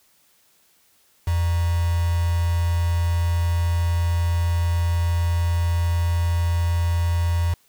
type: tone with quantisation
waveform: sine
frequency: 85.4 Hz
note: F2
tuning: 38 cents flat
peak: -18 dBFS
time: 1.27-7.54 s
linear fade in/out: 5 ms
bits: 5
effects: white hiss -60 dBFS RMS until 7.68 s